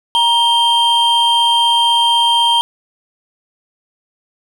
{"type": "tone pair together", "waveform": "triangle", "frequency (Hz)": [942, 3168], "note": ["A#5", "G7"], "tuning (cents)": [18, 18], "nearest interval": "octave + major sixth", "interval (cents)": 2100, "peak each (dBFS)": -11, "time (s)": [0.15, 2.61], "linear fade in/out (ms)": 0, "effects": []}